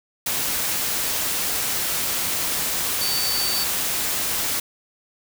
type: tone in noise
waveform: sine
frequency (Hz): 4556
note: C#8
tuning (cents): +47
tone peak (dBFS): -24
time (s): 3.01-3.64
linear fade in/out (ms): 5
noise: white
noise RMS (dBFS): -24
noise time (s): 0.26-4.6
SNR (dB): -3
effects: none